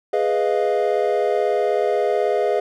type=chord; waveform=triangle; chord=F half-diminished seventh; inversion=first; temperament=equal; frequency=415.3 / 493.9 / 622.3 / 698.5 Hz; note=Ab4 / Cb5 / Eb5 / F5; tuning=0 / 0 / 0 / 0 cents; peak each=-19 / -21 / -21 / -22 dBFS; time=0.13-2.6 s; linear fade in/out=5 ms; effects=none